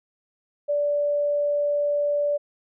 sine tone, 582 Hz, D5, 16 cents flat, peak -20 dBFS, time 0.68-2.38 s, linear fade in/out 20 ms, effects none

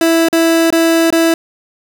30% pulse tone with dropouts, 329.6 Hz, E4, in tune, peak -6 dBFS, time 0.01-1.34 s, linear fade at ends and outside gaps 2 ms, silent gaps 0.286-0.328 / 0.704-0.725 / 1.104-1.125 s, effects none

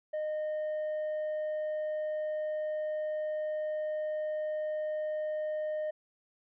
sine tone with tanh clipping, 614 Hz, D#5, 23 cents flat, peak -32 dBFS, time 0.13-5.91 s, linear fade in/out 10 ms, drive 3 dB, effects none

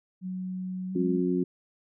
sine tone with pitch glide, 185 to 201.7 Hz, F#3 to G3, 0 to +50 cents, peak -31 dBFS, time 0.21-1.22 s, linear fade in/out 50 ms, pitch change +150 cents, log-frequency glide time 0.89-1.03 s
harmonic tone, 90.1 Hz, F#2, 45 cents flat, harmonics 2 / 3 / 4, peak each -28 / -28 / -28 dBFS, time 0.95-1.44 s, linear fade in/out 10 ms
effects none

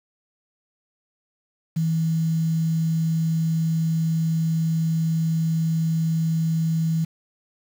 sine tone with quantisation, 162 Hz, E3, 30 cents flat, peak -19 dBFS, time 1.76-7.05 s, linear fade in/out 10 ms, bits 7, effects none

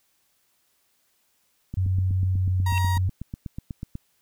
click train, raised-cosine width 5 ms, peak -20 dBFS, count 19, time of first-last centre 1.74-3.954 s, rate 8.13 Hz
sine tone with pitch glide, 93.3 to 92.55 Hz, F#2 to F#2, +15 to +1 cents, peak -20 dBFS, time 1.77-3.09 s, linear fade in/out 5 ms, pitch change -14 cents, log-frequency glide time 2.3-2.54 s
triangle tone with exponential growth, 2719 Hz, F7, 47 cents flat, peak -23 dBFS, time 2.65-2.78 s, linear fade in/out 0 ms, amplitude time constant 28 ms
35% pulse tone, 946 Hz, A#5, 25 cents sharp, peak -26 dBFS, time 2.66-2.98 s, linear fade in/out 5 ms
effects white hiss -68 dBFS RMS until 4.21 s

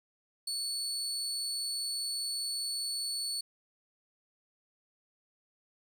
30% pulse tone, 4435 Hz, C#8, in tune, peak -30 dBFS, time 0.47-3.41 s, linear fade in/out 5 ms, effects none

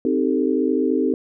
sine chord, A half-diminished seventh, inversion first, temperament equal with one note detuned, 261.6 / 311.1 / 392 / 446.1 Hz, C4 / Eb4 / G4 / A4, 0 / 0 / 0 / +24 cents, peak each -21 / -22 / -23 / -24 dBFS, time 0.05-1.14 s, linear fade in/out 2 ms, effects none

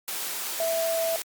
sine tone in noise, 659.3 Hz, E5, in tune, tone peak -24 dBFS, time 0.6-1.16 s, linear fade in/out 0 ms, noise white, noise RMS -32 dBFS, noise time 0.08-1.22 s, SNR +5 dB, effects high-pass 300 Hz 12 dB/octave + Opus 48 kbps

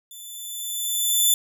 10% pulse tone with level ramp, 3512 Hz, A7, 4 cents flat, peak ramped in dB -32 to -7 dBFS, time 0.11-1.34 s, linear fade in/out 2 ms, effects none

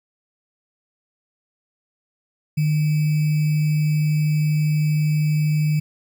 sine tone with sample-and-hold, 152.1 Hz, D#3, 39 cents flat, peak -16 dBFS, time 2.57-5.8 s, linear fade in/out 10 ms, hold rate 2450 Hz, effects none

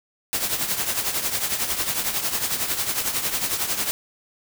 white noise with tremolo, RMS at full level -22 dBFS, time 0.33-3.91 s, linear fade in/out 0 ms, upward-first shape triangle, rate 11 Hz, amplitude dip 70%, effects none

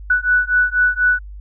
sine beating tone pair, 1480 / 1484.1 Hz, F#6 / F#6, 0 / +5 cents, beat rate 4.1 Hz, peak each -16 dBFS, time 0.1-1.19 s, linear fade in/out 5 ms, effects added 50 Hz sine -31 dBFS peak until 1.4 s

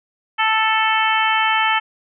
harmonic tone, 440 Hz, A4, in tune, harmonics 2 / 3 / 4 / 5 / 6 / 7, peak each -19 / -21 / -22 / -23 / -24 / -24 dBFS, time 0.38-1.8 s, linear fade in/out 20 ms, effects none

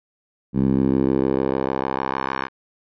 10% pulse tone with band-pass filter sweep, 66.6 Hz, C2, 31 cents sharp, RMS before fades -21 dBFS, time 0.53-2.49 s, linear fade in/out 50 ms, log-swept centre 190 to 1400 Hz, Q 1.6, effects resampled to 11025 Hz

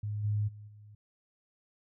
sine tone with level steps, 104.7 Hz, G#2, 15 cents sharp, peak -32 / -27 / -45 / -50 dBFS, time 0.03-0.95 s, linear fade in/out 5 ms, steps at 0.23 / 0.47 / 0.67 s, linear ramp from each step 20 ms, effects none

